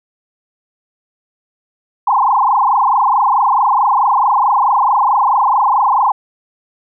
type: tone with frequency modulation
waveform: sine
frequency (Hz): 937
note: A#5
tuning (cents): +9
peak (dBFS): -9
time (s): 2.07-6.12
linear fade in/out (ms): 5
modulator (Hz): 24.6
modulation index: 5.7
effects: none